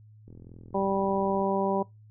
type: click train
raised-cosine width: 3 ms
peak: -35 dBFS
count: 49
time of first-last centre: 0.28-1.417 s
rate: 42.2 Hz
type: harmonic tone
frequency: 195.3 Hz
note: G3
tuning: 6 cents flat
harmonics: 1 / 2 / 3 / 4 / 5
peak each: -30 / -29 / -30 / -32 / -32 dBFS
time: 0.74-1.83 s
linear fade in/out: 10 ms
effects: noise-tail reverb RT60 0.2 s tail -22 dB re dry + added 107 Hz sine -50 dBFS peak until 2.1 s